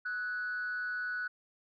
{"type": "tone with frequency modulation", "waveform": "sine", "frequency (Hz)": 1480, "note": "F#6", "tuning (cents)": 0, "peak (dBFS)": -32, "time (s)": [0.05, 1.28], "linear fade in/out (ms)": 10, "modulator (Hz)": 192, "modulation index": 0.33, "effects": ["tanh soft clip ceiling -30 dBFS"]}